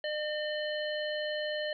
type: harmonic tone with a mistuned harmonic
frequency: 605 Hz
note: D#5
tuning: 49 cents flat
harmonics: 1 / 3 / 5 / 7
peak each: -33 / -38 / -40 / -44 dBFS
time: 0.04-1.73 s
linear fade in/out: 2 ms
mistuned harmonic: 7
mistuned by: -18 cents
effects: none